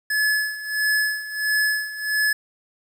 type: tone with tremolo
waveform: square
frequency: 1712 Hz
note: A6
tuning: 48 cents flat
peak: -18 dBFS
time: 0.1-2.33 s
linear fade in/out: 5 ms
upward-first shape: sine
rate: 1.5 Hz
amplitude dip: 80%
effects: 8-bit